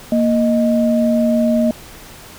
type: tone pair together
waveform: sine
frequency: 233.1 / 622.3 Hz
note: A#3 / D#5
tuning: 0 / 0 cents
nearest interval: octave + perfect fourth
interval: 1700 cents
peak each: -13 / -17 dBFS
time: 0.12-1.71 s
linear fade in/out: 2 ms
effects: pink hiss -38 dBFS RMS until 2.38 s